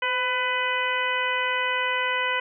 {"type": "harmonic tone with a mistuned harmonic", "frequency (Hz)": 499.8, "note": "B4", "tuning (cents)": 21, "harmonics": [1, 2, 3, 4, 5, 6], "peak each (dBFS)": [-32, -28, -29, -28, -31, -32], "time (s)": [0.02, 2.4], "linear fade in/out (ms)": 5, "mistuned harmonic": 1, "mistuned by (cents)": 39, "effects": []}